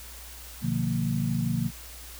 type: tone cluster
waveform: sine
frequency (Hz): 122.8 / 149.4 / 175.1 / 229.1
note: B2 / D3 / F3 / A#3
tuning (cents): -9 / +30 / +5 / -30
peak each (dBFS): -30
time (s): 0.61-1.71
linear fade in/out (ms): 50
effects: added 60 Hz sine -45 dBFS peak until 2.19 s + white hiss -45 dBFS RMS until 2.19 s